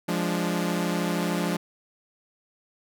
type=chord; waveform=sawtooth; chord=D diminished; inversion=first; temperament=equal; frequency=174.61 / 207.7 / 293.7 Hz; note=F3 / Ab3 / D4; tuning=0 / 0 / 0 cents; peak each=-23 / -26 / -27 dBFS; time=0.08-1.57 s; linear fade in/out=10 ms; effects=none